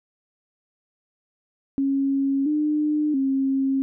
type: tone with pitch steps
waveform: sine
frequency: 274 / 301.3 / 269.4 Hz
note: C#4 / D4 / C#4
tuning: -20 / +44 / -49 cents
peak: -19 dBFS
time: 1.78-3.82 s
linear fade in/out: 0 ms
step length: 680 ms
effects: none